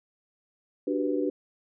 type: chord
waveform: sine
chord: G major seventh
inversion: second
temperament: equal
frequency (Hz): 293.7 / 370 / 392 / 493.9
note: D4 / F#4 / G4 / B4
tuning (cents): 0 / 0 / 0 / 0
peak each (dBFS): -28 / -31 / -33 / -31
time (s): 0.87-1.3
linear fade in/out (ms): 5
effects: none